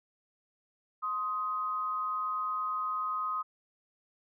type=tone pair together; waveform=sine; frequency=1046.5 / 1254.6 Hz; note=C6 / D#6; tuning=0 / +14 cents; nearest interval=minor third; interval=314 cents; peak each=-37 / -31 dBFS; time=1.02-3.43 s; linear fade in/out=20 ms; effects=none